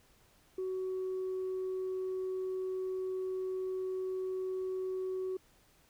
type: tone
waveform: sine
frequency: 374.2 Hz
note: F#4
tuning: 20 cents sharp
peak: -32 dBFS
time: 0.58-5.37 s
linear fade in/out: 5 ms
effects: tanh soft clip ceiling -31 dBFS + pink hiss -66 dBFS RMS until 5.89 s